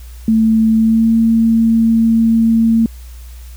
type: tone with pitch glide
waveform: sine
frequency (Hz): 222 to 226.7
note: A3 to A#3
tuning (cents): +16 to -48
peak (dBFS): -8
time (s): 0.28-2.86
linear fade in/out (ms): 2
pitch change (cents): +36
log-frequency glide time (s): 0.77-1.11
effects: added 60 Hz sine -30 dBFS peak until 3.56 s + white hiss -45 dBFS RMS until 3.56 s